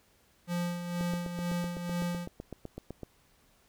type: tone with tremolo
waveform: square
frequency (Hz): 174.61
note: F3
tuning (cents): 0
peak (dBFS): -30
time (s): 0.47-2.28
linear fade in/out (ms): 50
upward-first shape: sine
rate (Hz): 2.1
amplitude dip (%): 55
type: click train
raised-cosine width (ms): 2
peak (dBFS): -26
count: 17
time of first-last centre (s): 1.01-3.033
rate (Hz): 7.91
effects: pink hiss -66 dBFS RMS until 3.68 s